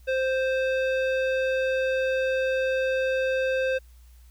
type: tone with low-pass filter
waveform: square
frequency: 523.3 Hz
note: C5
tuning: in tune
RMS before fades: -25 dBFS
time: 0.07-3.79 s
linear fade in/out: 20 ms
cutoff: 2700 Hz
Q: 1.3
effects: added 60 Hz sine -48 dBFS peak until 4.3 s + white hiss -63 dBFS RMS until 4.3 s